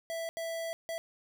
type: tone bursts at uneven times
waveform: square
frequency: 660 Hz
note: E5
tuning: 2 cents sharp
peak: -35 dBFS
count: 3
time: 0.1-0.29 / 0.37-0.73 / 0.89-0.98 s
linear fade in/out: 0 ms
effects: none